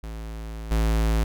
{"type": "tone with level steps", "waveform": "square", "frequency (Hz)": 55, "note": "A1", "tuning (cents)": 0, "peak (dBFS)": [-33, -20], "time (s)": [0.03, 1.24], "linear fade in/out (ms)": 5, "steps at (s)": 0.71, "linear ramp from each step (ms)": 5, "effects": []}